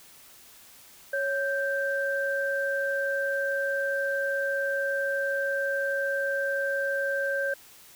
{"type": "tone pair together", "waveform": "sine", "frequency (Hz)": [554.4, 1568], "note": ["C#5", "G6"], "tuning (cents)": [0, 0], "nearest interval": "octave + tritone", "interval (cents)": 1800, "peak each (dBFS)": -28, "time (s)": [1.13, 7.54], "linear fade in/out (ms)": 5, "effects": ["white hiss -52 dBFS RMS until 7.95 s"]}